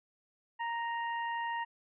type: harmonic tone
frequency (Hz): 932.3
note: A#5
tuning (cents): 0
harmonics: 1 / 2 / 3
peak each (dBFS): -34 / -39 / -48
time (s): 0.59-1.65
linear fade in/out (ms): 20
effects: none